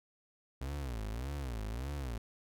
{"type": "tone with vibrato", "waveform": "35% pulse", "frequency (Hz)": 61.5, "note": "B1", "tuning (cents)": -7, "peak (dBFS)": -35, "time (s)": [0.61, 2.18], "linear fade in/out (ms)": 5, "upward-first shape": "sine", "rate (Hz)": 1.7, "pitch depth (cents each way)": 280, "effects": []}